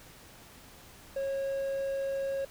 triangle tone, 546 Hz, C#5, 26 cents flat, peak -28 dBFS, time 1.16-2.45 s, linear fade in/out 5 ms, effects pink hiss -53 dBFS RMS until 2.5 s

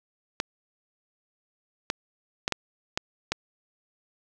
clicks, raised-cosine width 0.2 ms, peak -8 dBFS, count 6, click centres 0.401 / 1.901 / 2.479 / 2.523 / 2.975 / 3.32 s, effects none

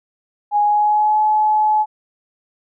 sine tone with pitch glide, 829 to 854.8 Hz, G#5 to G#5, -3 to +50 cents, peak -12 dBFS, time 0.51-1.86 s, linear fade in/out 50 ms, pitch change +53 cents, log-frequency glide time 0.62-1.19 s, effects none

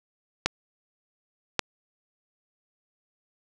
clicks, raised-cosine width 0.2 ms, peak -4 dBFS, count 2, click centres 0.46 / 1.593 s, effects none

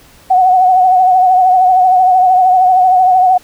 sine tone with vibrato, 740 Hz, F#5, in tune, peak -5 dBFS, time 0.3-3.38 s, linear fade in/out 10 ms, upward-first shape triangle, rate 13 Hz, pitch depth 56 cents each way, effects pink hiss -43 dBFS RMS until 3.43 s

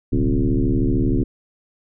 sine tone with frequency modulation, 117.6 Hz, A#2, 16 cents sharp, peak -15 dBFS, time 0.12-1.24 s, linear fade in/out 10 ms, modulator 73 Hz, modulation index 3.2, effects none

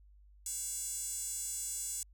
square tone with high-pass filter, 311.1 Hz, D#4, in tune, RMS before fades -39 dBFS, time 0.46-2.03 s, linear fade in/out 2 ms, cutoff 7700 Hz, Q 4.5, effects added 50 Hz sine -57 dBFS peak until 2.13 s

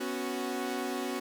sawtooth chord, B suspended second, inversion none, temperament equal with one note detuned, 246.9 / 276.1 / 370 Hz, B3 / C#4 / F#4, 0 / -7 / 0 cents, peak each -33 / -33 / -32 dBFS, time 0-1.2 s, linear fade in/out 10 ms, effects none

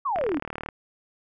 sine exponential sweep, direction down, 1193 to 261.6 Hz, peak -23 dBFS, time 0.05-0.39 s, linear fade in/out 10 ms
click train, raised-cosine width 0.5 ms, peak -17 dBFS, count 21, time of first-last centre 0.16-0.688 s, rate 37.9 Hz
effects none

